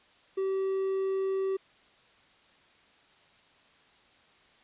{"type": "tone", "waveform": "triangle", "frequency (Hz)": 384.8, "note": "G4", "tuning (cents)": -32, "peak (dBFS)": -25, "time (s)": [0.37, 1.57], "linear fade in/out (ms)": 10, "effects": ["white hiss -61 dBFS RMS until 4.63 s", "resampled to 8000 Hz"]}